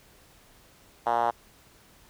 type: tone with band-pass filter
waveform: 5% pulse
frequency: 117.8 Hz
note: A#2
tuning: 19 cents sharp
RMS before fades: -25 dBFS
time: 1.06-1.31 s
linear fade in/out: 10 ms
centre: 800 Hz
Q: 3.1
effects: pink hiss -57 dBFS RMS until 2.09 s